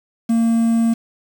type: tone with quantisation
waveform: triangle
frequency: 229.2 Hz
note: A#3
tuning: 29 cents flat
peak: -11 dBFS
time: 0.29-0.94 s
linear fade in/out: 10 ms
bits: 6
effects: none